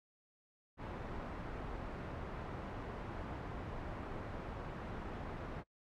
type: low-pass noise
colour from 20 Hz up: pink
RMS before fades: -44 dBFS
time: 0.77-5.64 s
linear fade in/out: 50 ms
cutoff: 1400 Hz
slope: 12 dB/octave
effects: noise-tail reverb RT60 0.1 s tail -23 dB re dry + MP3 96 kbps